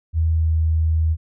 sine tone with pitch glide, 80.8 to 79.96 Hz, E2 to D#2, -34 to +48 cents, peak -15 dBFS, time 0.13-1.17 s, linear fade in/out 50 ms, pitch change -18 cents, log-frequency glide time 0.31-0.51 s, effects none

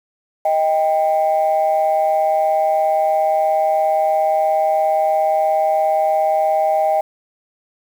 sine tone pair together, 627 / 790 Hz, D#5 / G5, +13 / +13 cents, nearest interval major third, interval 400 cents, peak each -15 dBFS, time 0.45-7.01 s, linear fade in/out 5 ms, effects tanh soft clip ceiling -8 dBFS + 7-bit

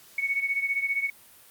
sine beating tone pair, 2217 / 2232 Hz, C#7 / C#7, 0 / +11 cents, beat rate 15 Hz, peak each -26 / -30 dBFS, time 0.18-1.1 s, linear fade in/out 5 ms, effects white hiss -53 dBFS RMS until 1.5 s + Opus 48 kbps

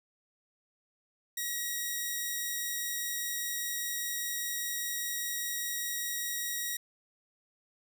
5% pulse tone, 1905 Hz, A#6, 37 cents sharp, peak -22 dBFS, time 1.37-6.77 s, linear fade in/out 5 ms, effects none

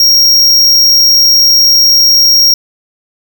square tone, 5588 Hz, F8, in tune, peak -4 dBFS, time 0-2.54 s, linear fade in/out 2 ms, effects none

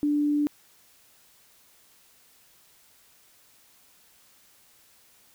sine tone, 293.7 Hz, D4, in tune, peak -21 dBFS, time 0.03-0.47 s, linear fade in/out 0 ms, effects white hiss -59 dBFS RMS until 5.34 s

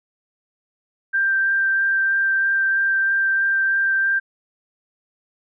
sine tone with vibrato, 1576 Hz, G6, 9 cents sharp, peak -16 dBFS, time 1.13-4.2 s, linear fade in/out 20 ms, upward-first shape sine, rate 3.1 Hz, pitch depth 9 cents each way, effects none

